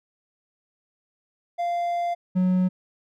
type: tone pair in turn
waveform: triangle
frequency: 694 / 183.71 Hz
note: F5 / F#3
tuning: -11 / -12 cents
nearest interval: octave + major seventh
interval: 2301 cents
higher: first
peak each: -21 / -16 dBFS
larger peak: second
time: 1.58-2.15 / 2.35-2.69 s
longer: first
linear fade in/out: 20 ms
effects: none